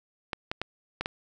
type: clicks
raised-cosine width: 0.3 ms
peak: -14 dBFS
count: 5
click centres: 0.332 / 0.515 / 0.616 / 1.01 / 1.059 s
effects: none